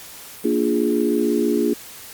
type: chord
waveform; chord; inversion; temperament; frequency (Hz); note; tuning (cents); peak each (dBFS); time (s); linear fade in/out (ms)
sine; Bb dominant seventh; none; equal; 233.1 / 293.7 / 349.2 / 415.3; Bb3 / D4 / F4 / Ab4; 0 / 0 / 0 / 0; -22; 0.44-1.74; 10
effects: white hiss -39 dBFS RMS until 2.13 s + Opus 48 kbps